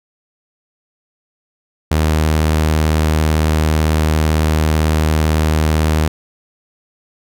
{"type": "tone with vibrato", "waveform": "sawtooth", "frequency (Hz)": 77.9, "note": "D#2", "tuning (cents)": 3, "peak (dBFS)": -8, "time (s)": [1.91, 6.08], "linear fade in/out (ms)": 5, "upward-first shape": "triangle", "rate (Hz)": 18, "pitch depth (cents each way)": 19, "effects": []}